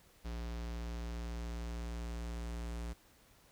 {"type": "tone with low-pass filter sweep", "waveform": "square", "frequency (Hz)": 58.2, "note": "A#1", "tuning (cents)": -2, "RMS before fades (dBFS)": -41, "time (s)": [0.24, 2.94], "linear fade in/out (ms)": 20, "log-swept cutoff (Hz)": [5300, 8900], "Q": 1.3, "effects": ["pink hiss -65 dBFS RMS until 3.51 s"]}